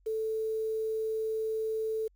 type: tone with quantisation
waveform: sine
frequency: 440 Hz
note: A4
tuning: in tune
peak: -29 dBFS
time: 0.06-2.08 s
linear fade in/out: 10 ms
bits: 9
effects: added 46 Hz sine -62 dBFS peak until 2.15 s